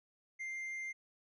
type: tone with tanh clipping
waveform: sine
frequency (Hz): 2098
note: C7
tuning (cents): +4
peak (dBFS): -40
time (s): 0.39-0.93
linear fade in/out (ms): 20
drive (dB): 4
effects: none